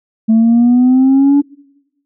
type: exponential sweep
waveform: sine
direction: up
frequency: 220 to 288 Hz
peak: -4 dBFS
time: 0.28-1.42 s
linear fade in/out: 20 ms
effects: noise-tail reverb RT60 1.0 s tail -26 dB re dry + tanh soft clip ceiling -4 dBFS